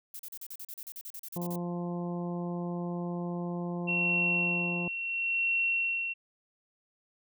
violet noise bursts, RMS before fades -42 dBFS, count 16, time 0.14-1.558 s, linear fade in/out 2 ms, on 53 ms, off 38 ms
harmonic tone, 174.61 Hz, F3, in tune, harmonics 1 / 2 / 3 / 4 / 5 / 6, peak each -33 / -39 / -43 / -45 / -47 / -49 dBFS, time 1.36-4.88 s, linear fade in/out 2 ms
sine tone with tremolo, 2724 Hz, F7, 44 cents flat, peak -25 dBFS, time 3.87-6.14 s, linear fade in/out 20 ms, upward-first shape sine, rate 0.73 Hz, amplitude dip 60%
effects none

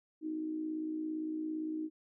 sine tone with amplitude modulation, 312.5 Hz, D#4, 8 cents sharp, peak -32 dBFS, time 0.21-1.9 s, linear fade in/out 50 ms, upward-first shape sine, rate 57.6 Hz, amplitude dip 55%, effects none

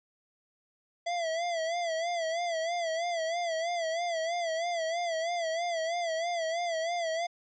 square tone with vibrato, 671 Hz, E5, 31 cents sharp, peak -30 dBFS, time 1.06-7.27 s, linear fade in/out 10 ms, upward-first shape sine, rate 3.1 Hz, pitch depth 83 cents each way, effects resampled to 16000 Hz

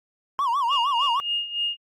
triangle tone with vibrato, 1032 Hz, C6, 24 cents flat, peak -18 dBFS, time 0.39-1.2 s, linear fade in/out 0 ms, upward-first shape sine, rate 6.5 Hz, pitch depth 200 cents each way
sine tone with tremolo, 2842 Hz, F7, 30 cents sharp, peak -21 dBFS, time 0.68-1.77 s, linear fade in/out 50 ms, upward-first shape sine, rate 3.4 Hz, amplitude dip 75%
effects tanh soft clip ceiling -12 dBFS + Opus 48 kbps

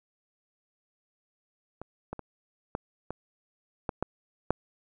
clicks, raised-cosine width 1 ms, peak -25 / -21 / -24 / -16 / -20 / -15 / -14 / -9 dBFS, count 8, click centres 1.816 / 2.13 / 2.193 / 2.751 / 3.106 / 3.892 / 4.026 / 4.506 s, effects none

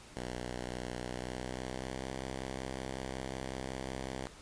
5% pulse tone with pitch glide, 61.74 to 65.41 Hz, B1 to C2, 0 to 0 cents, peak -27 dBFS, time 0.17-4.27 s, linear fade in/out 0 ms, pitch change +100 cents, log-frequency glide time 1.04-2.1 s, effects pink hiss -54 dBFS RMS until 4.41 s + resampled to 22050 Hz

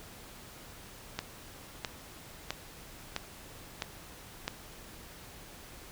click train, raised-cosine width 0.2 ms, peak -15 dBFS, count 6, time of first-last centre 1.19-4.479 s, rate 1.52 Hz, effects pink hiss -50 dBFS RMS until 5.91 s

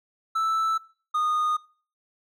triangle tone pair in turn, 1318.5 / 1231.1 Hz, E6 / D#6, 0 / -19 cents, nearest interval minor second, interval 119 cents, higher first, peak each -20 / -20 dBFS, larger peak neither, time 0.35-0.78 / 1.14-1.57 s, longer neither, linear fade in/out 10 ms, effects noise-tail reverb RT60 0.4 s tail -20 dB re dry

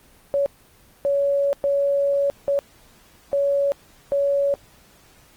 sine tone bursts at uneven times, 562 Hz, C#5, 24 cents sharp, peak -17 dBFS, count 6, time 0.34-0.46 / 1.05-1.53 / 1.64-2.3 / 2.48-2.59 / 3.33-3.72 / 4.12-4.54 s, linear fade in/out 0 ms, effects pink hiss -53 dBFS RMS until 5.36 s + Opus 24 kbps

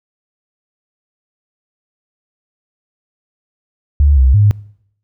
sine tone with pitch steps, 71.9 / 65 / 103.7 Hz, D2 / C2 / G#2, -36 / -11 / -2 cents, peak -6 dBFS, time 4-4.51 s, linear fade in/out 0 ms, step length 170 ms, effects noise-tail reverb RT60 0.7 s tail -23 dB re dry

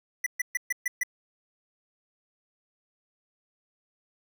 square tone bursts, 1975.5 Hz, B6, in tune, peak -25 dBFS, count 6, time 0.24-1.034 s, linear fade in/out 5 ms, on 24 ms, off 130 ms, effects none

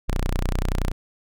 sawtooth tone, 30.54 Hz, B0, 18 cents flat, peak -17 dBFS, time 0.08-0.92 s, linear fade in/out 10 ms, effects none

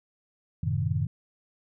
sine chord, F# diminished seventh, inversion none, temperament equal, 92.5 / 110 / 130.81 / 155.56 Hz, F#2 / A2 / C3 / Eb3, 0 / 0 / 0 / 0 cents, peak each -30 dBFS, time 0.63-1.07 s, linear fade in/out 5 ms, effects none

